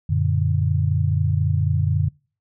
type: chord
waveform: sine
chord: Gb augmented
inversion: none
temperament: equal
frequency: 92.5 / 116.54 / 146.83 Hz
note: Gb2 / Bb2 / D3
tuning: 0 / 0 / 0 cents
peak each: -20 / -24 / -21 dBFS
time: 0.09-2.09 s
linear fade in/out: 10 ms
effects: noise-tail reverb RT60 0.4 s tail -26 dB re dry